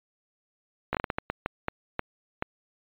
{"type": "slowing click train", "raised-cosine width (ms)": 0.5, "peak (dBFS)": -12, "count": 12, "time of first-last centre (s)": [0.93, 2.424], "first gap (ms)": 16, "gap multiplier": 1.39, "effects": ["resampled to 8000 Hz"]}